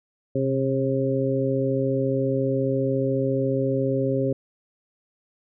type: harmonic tone with a mistuned harmonic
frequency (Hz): 134.4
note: C3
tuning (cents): +47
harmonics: 1 / 2 / 3 / 4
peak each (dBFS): -26 / -26 / -26 / -26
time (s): 0.35-4.33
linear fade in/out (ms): 5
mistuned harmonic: 1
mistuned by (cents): -45
effects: none